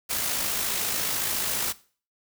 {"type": "noise with amplitude modulation", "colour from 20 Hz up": "white", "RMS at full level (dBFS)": -26, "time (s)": [0.09, 1.73], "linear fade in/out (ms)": 20, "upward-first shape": "sine", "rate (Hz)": 54.2, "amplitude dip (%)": 35, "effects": ["noise-tail reverb RT60 0.4 s tail -18 dB re dry"]}